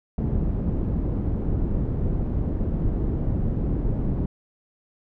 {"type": "low-pass noise", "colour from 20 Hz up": "pink", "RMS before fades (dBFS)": -24, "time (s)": [0.18, 4.26], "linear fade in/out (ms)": 2, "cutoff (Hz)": 280, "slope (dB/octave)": 12, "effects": []}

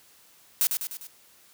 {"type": "noise with echo", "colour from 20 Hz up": "blue", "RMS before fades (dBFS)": -22, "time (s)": [0.61, 0.67], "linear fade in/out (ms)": 0, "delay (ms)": 100, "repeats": 4, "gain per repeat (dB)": -5, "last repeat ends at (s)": 1.07, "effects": ["white hiss -57 dBFS RMS until 1.53 s", "high-pass 60 Hz 12 dB/octave"]}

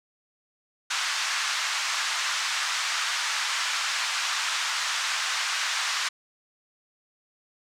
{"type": "band-pass noise", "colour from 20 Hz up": "pink", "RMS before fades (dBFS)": -28, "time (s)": [0.9, 6.09], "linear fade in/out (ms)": 10, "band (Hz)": [1100, 7100], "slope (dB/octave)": 24, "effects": []}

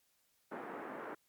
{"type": "band-pass noise", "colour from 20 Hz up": "pink", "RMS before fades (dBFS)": -45, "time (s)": [0.51, 1.15], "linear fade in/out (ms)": 10, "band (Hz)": [240, 1700], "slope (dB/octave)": 24, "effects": ["white hiss -75 dBFS RMS until 1.28 s", "MP3 96 kbps"]}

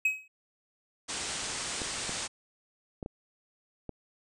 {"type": "tone with exponential decay", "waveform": "triangle", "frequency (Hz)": 2546, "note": "D#7", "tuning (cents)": 39, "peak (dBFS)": -19, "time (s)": [0.05, 0.28], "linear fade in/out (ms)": 5, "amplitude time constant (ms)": 50}
{"type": "low-pass noise", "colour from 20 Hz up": "white", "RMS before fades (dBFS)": -36, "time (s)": [1.08, 2.28], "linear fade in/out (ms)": 20, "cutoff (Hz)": 9200, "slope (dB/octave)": 96}
{"type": "clicks", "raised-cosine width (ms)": 2, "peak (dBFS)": -24, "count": 5, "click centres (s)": [1.818, 2.094, 3.028, 3.061, 3.893]}
{"effects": []}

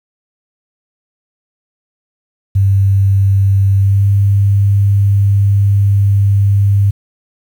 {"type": "tone with pitch glide", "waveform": "sine", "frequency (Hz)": [98, 99.94], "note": ["G2", "G2"], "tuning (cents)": [0, 34], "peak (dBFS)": -7, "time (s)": [2.55, 6.91], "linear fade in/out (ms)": 10, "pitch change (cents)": 34, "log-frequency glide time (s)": [3.81, 4.07], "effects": ["7-bit"]}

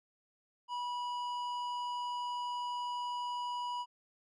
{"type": "tone with tanh clipping", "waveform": "triangle", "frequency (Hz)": 976, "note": "B5", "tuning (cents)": -21, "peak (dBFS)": -37, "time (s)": [0.68, 3.86], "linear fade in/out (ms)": 50, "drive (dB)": 15, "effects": []}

